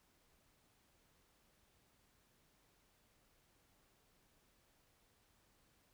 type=silence; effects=pink hiss -74 dBFS RMS until 5.93 s